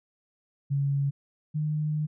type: tone pair in turn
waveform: sine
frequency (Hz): 140 / 152.17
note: C#3 / D#3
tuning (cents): +18 / -38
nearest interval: minor second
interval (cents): 144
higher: second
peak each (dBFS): -23 / -25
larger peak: first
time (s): 0.7-1.11 / 1.54-2.07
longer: second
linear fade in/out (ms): 20
effects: none